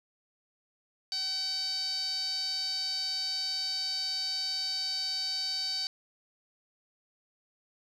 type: tone with band-pass filter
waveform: sawtooth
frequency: 763 Hz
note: G5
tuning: 47 cents flat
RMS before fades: -33 dBFS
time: 1.12-5.87 s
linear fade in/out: 0 ms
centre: 4600 Hz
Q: 10
effects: none